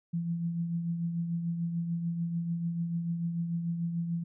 sine tone with tremolo, 169.2 Hz, E3, 45 cents sharp, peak -27 dBFS, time 0.13-4.24 s, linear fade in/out 10 ms, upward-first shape triangle, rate 6.8 Hz, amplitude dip 50%, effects none

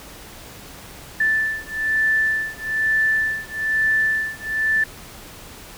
sine beating tone pair, 1760 / 1761.1 Hz, A6 / A6, 0 / +1 cents, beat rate 1.1 Hz, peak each -21 dBFS, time 1.2-4.84 s, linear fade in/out 5 ms, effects pink hiss -40 dBFS RMS until 5.77 s

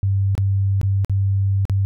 sine tone with dropouts, 98 Hz, G2, in tune, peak -15 dBFS, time 0.03-1.85 s, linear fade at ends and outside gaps 0 ms, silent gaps 0.352-0.379 / 0.814-0.831 / 1.047-1.096 / 1.653-1.697 s, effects none

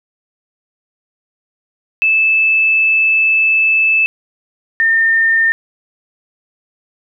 sine tone pair in turn, 2624 / 1812.7 Hz, E7 / A#6, -9 / -49 cents, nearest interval tritone, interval 640 cents, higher first, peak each -9 dBFS, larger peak neither, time 2.02-4.06 / 4.8-5.52 s, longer first, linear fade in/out 0 ms, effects none

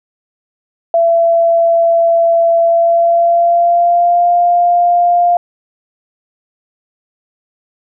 sine tone with pitch glide, 672 to 700.1 Hz, E5 to F5, +33 to +4 cents, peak -7 dBFS, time 0.94-5.37 s, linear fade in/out 2 ms, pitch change +71 cents, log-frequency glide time 2.61-4.29 s, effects none

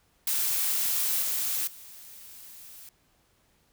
blue noise with level steps, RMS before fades -27 / -29 / -47 dBFS, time 0.27-2.89 s, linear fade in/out 2 ms, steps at 1.22 / 1.67 s, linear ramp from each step 5 ms, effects pink hiss -67 dBFS RMS until 3.72 s

